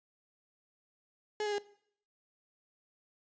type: tone with pitch steps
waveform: 35% pulse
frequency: 423.2 / 415.9 / 408.8 Hz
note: G#4 / G#4 / G#4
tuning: +33 / +2 / -27 cents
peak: -30 dBFS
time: 1.4-1.583 s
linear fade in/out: 2 ms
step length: 61 ms
effects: noise-tail reverb RT60 0.6 s tail -19 dB re dry + resampled to 16000 Hz